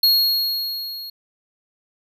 square tone with level ramp, 4300 Hz, C8, 47 cents sharp, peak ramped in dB -12 to -32 dBFS, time 0.03-1.1 s, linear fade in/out 5 ms, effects none

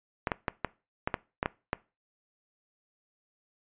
clicks, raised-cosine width 0.5 ms, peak -12 dBFS, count 9, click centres 0.272 / 0.318 / 0.482 / 0.647 / 1.075 / 1.142 / 1.429 / 1.459 / 1.731 s, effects noise-tail reverb RT60 0.3 s tail -21 dB re dry + resampled to 8000 Hz

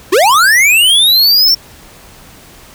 square linear sweep, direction up, 320.6 to 5510 Hz, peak -6 dBFS, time 0.12-1.55 s, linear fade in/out 10 ms, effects pink hiss -38 dBFS RMS until 2.74 s

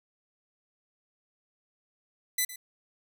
5% pulse tone with echo, 2002 Hz, B6, 23 cents sharp, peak -15 dBFS, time 2.38-2.45 s, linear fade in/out 5 ms, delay 110 ms, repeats 1, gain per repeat -15 dB, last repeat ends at 2.56 s, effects none

